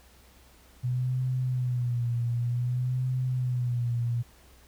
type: tone with vibrato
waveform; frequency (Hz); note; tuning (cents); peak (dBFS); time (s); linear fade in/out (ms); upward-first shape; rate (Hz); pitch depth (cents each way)
sine; 123.47; B2; 0; -25; 0.83-4.23; 20; sine; 0.54; 67
effects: added 63 Hz sine -57 dBFS peak until 4.67 s + pink hiss -58 dBFS RMS until 4.67 s